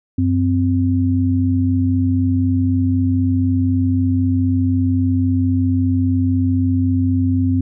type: tone pair together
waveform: sine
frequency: 94.76 / 260.4 Hz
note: F#2 / C4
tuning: +42 / -8 cents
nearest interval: octave + tritone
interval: 1750 cents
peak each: -16 dBFS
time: 0.18-7.61 s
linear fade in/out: 5 ms
effects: none